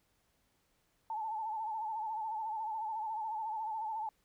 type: tone with vibrato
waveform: sine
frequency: 875 Hz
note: A5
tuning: 10 cents flat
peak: -35 dBFS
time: 1.1-4.09 s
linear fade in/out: 2 ms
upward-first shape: sine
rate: 14 Hz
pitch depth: 65 cents each way
effects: pink hiss -75 dBFS RMS until 4.24 s

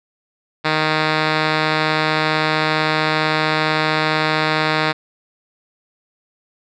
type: tone with low-pass filter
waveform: 5% pulse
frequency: 155.56 Hz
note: D#3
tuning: in tune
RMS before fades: -18 dBFS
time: 0.64-4.93 s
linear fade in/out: 20 ms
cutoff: 3400 Hz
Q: 3.5
effects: none

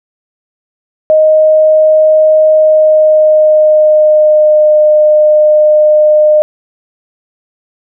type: tone with pitch glide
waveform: sine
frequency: 622.3 to 608.1 Hz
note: D#5 to D#5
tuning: 0 to -40 cents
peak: -3 dBFS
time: 1.1-6.42 s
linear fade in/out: 0 ms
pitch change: -40 cents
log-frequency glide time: 2.51-4.8 s
effects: none

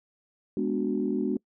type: chord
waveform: sine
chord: G# half-diminished seventh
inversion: none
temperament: equal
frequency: 207.7 / 246.9 / 293.7 / 370 Hz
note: G#3 / B3 / D4 / F#4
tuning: 0 / 0 / 0 / 0 cents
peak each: -30 dBFS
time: 0.57-1.37 s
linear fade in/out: 2 ms
effects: noise-tail reverb RT60 0.1 s tail -25 dB re dry + tanh soft clip ceiling -14 dBFS

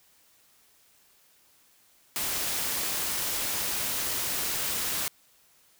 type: noise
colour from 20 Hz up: white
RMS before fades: -30 dBFS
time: 2.16-5.08 s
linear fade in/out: 0 ms
effects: white hiss -62 dBFS RMS until 5.79 s

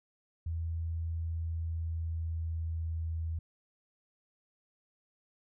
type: tone with pitch glide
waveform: sine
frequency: 82.41 to 81.46 Hz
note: E2 to E2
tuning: 0 to -20 cents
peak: -32 dBFS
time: 0.46-3.39 s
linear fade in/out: 5 ms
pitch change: -20 cents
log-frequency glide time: 1.11-3.17 s
effects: none

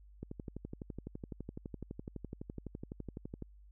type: click train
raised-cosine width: 3 ms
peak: -29 dBFS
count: 39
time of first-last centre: 0.23-3.423 s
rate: 11.9 Hz
effects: added 50 Hz sine -55 dBFS peak until 3.71 s

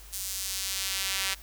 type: tone with high-pass filter sweep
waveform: sawtooth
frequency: 192.9 Hz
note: G3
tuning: 28 cents flat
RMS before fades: -32 dBFS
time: 0.12-1.35 s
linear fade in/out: 20 ms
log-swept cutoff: 7300 to 2300 Hz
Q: 0.84
effects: added 50 Hz sine -47 dBFS peak until 1.42 s + white hiss -51 dBFS RMS until 1.42 s

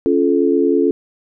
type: chord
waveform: sine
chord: Db augmented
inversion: none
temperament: just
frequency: 277.2 / 346.5 / 433.1 Hz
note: Db4 / F4 / A4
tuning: 0 / -14 / -27 cents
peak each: -16 dBFS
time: 0.06-0.91 s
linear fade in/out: 0 ms
effects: none

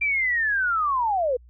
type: linear sweep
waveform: sine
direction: down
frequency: 2375 to 469.3 Hz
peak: -20 dBFS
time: 0.01-1.37 s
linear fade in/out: 10 ms
effects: added 60 Hz sine -47 dBFS peak until 1.49 s

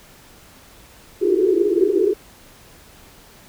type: band-pass noise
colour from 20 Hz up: pink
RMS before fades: -17 dBFS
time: 1.21-2.14 s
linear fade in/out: 10 ms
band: 340 to 420 Hz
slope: 96 dB/octave
effects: pink hiss -47 dBFS RMS until 3.48 s

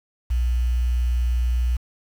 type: tone with quantisation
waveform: sine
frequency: 60.6 Hz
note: B1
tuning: 32 cents flat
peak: -18 dBFS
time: 0.3-1.77 s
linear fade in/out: 10 ms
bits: 7
effects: none

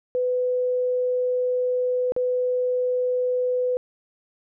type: tone with dropouts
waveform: sine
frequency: 500 Hz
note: B4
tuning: 21 cents sharp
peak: -20 dBFS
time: 0.15-3.77 s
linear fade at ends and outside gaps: 0 ms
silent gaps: 2.121-2.164 s
effects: none

